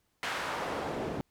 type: noise with band-pass filter sweep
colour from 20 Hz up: pink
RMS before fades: -35 dBFS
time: 0.23-1.21 s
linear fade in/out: 0 ms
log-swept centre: 1800 to 290 Hz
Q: 0.88
effects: pink hiss -75 dBFS RMS until 1.3 s